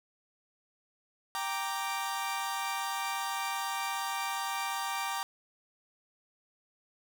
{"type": "chord", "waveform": "sawtooth", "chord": "G minor", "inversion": "none", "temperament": "equal", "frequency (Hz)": [784, 932.3, 1174.7], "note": ["G5", "Bb5", "D6"], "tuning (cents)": [0, 0, 0], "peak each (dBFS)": -33, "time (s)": [1.35, 5.23], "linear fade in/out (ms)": 0, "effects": []}